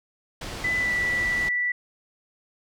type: low-pass noise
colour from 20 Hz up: pink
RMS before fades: -35 dBFS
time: 0.41-1.49 s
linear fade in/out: 5 ms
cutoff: 6800 Hz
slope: 12 dB/octave
type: tone with pitch glide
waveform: sine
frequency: 1998 to 1963.7 Hz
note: B6 to B6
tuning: +20 to -10 cents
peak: -22 dBFS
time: 0.64-1.72 s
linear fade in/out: 5 ms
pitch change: -30 cents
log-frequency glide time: 0.77-0.92 s
effects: none